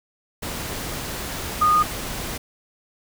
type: tone in noise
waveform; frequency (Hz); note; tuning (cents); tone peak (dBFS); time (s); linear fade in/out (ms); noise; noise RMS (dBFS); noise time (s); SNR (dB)
sine; 1229; D#6; -22; -14; 1.61-1.83; 10; pink; -30; 0.42-2.38; +13
effects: none